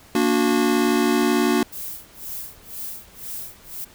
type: chord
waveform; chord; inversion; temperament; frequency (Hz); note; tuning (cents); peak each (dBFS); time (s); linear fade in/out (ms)
square; Bb augmented; none; just; 233.1 / 291.4 / 364.2; Bb3 / D4 / F#4; 0 / -13 / -27; -22; 0.15-1.63; 2
type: noise with tremolo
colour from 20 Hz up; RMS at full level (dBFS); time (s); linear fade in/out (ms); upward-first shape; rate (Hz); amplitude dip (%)
violet; -31; 1.72-3.85; 10; sine; 2; 100
effects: pink hiss -49 dBFS RMS until 3.94 s